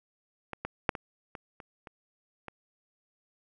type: clicks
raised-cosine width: 0.5 ms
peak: -21 / -18 / -8 / -21 / -25 / -30 / -29 / -25 dBFS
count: 8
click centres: 0.533 / 0.65 / 0.892 / 0.952 / 1.352 / 1.602 / 1.872 / 2.483 s
effects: none